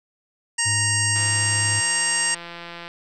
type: harmonic tone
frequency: 932.3 Hz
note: A#5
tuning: in tune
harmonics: 1 / 2 / 3 / 5 / 6 / 7 / 8 / 9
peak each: -34 / -25 / -29 / -31 / -29 / -32 / -31 / -23 dBFS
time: 0.58-2.35 s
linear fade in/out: 10 ms
type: tone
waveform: triangle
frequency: 103.83 Hz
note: G#2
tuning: in tune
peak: -23 dBFS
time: 0.65-1.81 s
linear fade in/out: 20 ms
type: click train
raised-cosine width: 0.3 ms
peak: -20 dBFS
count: 295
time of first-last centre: 1.16-2.879 s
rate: 171 Hz
effects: none

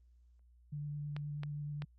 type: tone with vibrato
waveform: sine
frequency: 146.83 Hz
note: D3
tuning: in tune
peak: -38 dBFS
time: 0.72-1.85 s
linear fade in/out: 10 ms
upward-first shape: square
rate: 9.5 Hz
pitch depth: 9 cents each way
type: clicks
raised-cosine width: 0.3 ms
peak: -29 dBFS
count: 3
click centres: 1.165 / 1.434 / 1.821 s
effects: added 60 Hz sine -61 dBFS peak until 1.98 s + Opus 32 kbps

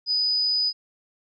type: tone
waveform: sine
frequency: 4978 Hz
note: D#8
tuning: in tune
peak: -20 dBFS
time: 0.06-0.73 s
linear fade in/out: 50 ms
effects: none

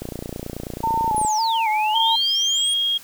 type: click train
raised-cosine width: 2 ms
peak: -16 dBFS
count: 37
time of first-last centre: 0.02-1.249 s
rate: 29.3 Hz
type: tone with vibrato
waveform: sine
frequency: 880 Hz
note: A5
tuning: in tune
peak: -18 dBFS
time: 0.83-2.16 s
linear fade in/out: 10 ms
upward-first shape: square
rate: 1.8 Hz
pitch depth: 47 cents each way
type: exponential two-way sweep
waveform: sine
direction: down then up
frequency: 10548 to 2093 to 9210 Hz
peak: -25 dBFS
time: 1.16-2.74 s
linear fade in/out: 5 ms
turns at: 1.69 s
type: tone with pitch glide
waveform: sine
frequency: 3198 to 3260 Hz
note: G7 to G#7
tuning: +34 to -33 cents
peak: -18 dBFS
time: 1.95-2.98 s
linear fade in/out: 10 ms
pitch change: +33 cents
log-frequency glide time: 2.54-2.63 s
effects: white hiss -44 dBFS RMS until 3.03 s

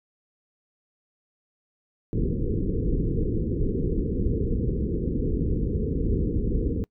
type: low-pass noise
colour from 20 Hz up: pink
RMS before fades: -25 dBFS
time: 2.13-6.84 s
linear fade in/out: 0 ms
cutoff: 480 Hz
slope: 96 dB/octave
effects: noise-tail reverb RT60 0.1 s tail -25 dB re dry

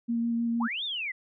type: tone with vibrato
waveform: sine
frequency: 233.1 Hz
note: A#3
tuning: in tune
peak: -25 dBFS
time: 0.08-0.68 s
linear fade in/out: 20 ms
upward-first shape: square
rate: 6.4 Hz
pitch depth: 9 cents each way
type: linear two-way sweep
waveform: sine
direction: up then down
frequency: 711 to 3729 to 1941 Hz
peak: -30 dBFS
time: 0.6-1.12 s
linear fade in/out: 10 ms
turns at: 0.84 s
effects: none

